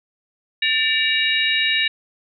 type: tone cluster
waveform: sine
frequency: 1785 / 2308 / 2836 / 3810 Hz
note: A6 / D7 / F7 / A#7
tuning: +24 / -31 / +26 / +37 cents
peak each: -22 dBFS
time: 0.62-1.88 s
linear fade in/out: 5 ms
effects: none